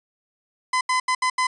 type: tone bursts at uneven times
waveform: 30% pulse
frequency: 1017 Hz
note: C6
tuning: 50 cents flat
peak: -16 dBFS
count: 5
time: 0.73-0.81 / 0.89-1 / 1.08-1.15 / 1.22-1.3 / 1.38-1.47 s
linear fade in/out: 5 ms
effects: resampled to 22050 Hz